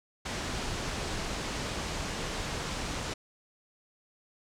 pink low-pass noise, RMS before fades -35 dBFS, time 0.25-3.14 s, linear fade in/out 10 ms, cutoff 7700 Hz, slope 24 dB/octave, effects none

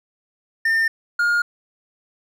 triangle tone pair in turn, 1807 / 1420.6 Hz, A6 / F6, +46 / +29 cents, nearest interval major third, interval 417 cents, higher first, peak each -14 dBFS, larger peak neither, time 0.65-0.88 / 1.19-1.42 s, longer neither, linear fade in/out 5 ms, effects none

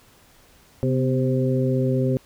harmonic tone with a mistuned harmonic, 130.8 Hz, C3, in tune, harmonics 1 / 2 / 3 / 4, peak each -21 / -24 / -26 / -27 dBFS, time 0.83-2.17 s, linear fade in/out 0 ms, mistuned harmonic 2, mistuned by -50 cents, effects pink hiss -54 dBFS RMS until 2.25 s

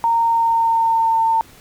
sine tone with pitch glide, 923 to 902.4 Hz, A#5 to A5, -17 to +44 cents, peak -13 dBFS, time 0.04-1.41 s, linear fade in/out 0 ms, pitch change -39 cents, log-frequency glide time 0.19-1.23 s, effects pink hiss -46 dBFS RMS until 1.6 s

